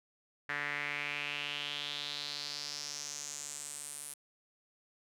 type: tone with band-pass filter sweep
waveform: sawtooth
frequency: 145.5 Hz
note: D3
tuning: 16 cents flat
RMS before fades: -40 dBFS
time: 0.49-4.14 s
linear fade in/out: 5 ms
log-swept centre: 1800 to 10000 Hz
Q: 4.2
effects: none